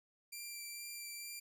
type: tone with vibrato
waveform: 10% pulse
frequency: 2361 Hz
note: D7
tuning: 9 cents sharp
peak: -36 dBFS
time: 0.32-1.4 s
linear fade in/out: 10 ms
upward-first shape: sine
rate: 2.2 Hz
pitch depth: 12 cents each way
effects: none